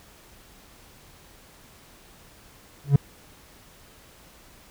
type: tone with exponential growth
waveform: triangle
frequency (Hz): 140.8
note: C#3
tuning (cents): +27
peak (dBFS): -7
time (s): 2.84-2.96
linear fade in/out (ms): 5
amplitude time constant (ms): 25
effects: pink hiss -52 dBFS RMS until 4.7 s